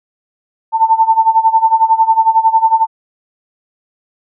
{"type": "tone with tremolo", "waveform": "sine", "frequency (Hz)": 894, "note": "A5", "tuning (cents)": 27, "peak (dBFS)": -4, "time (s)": [0.72, 2.87], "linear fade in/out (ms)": 50, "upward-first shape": "sine", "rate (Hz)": 11, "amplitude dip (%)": 85, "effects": []}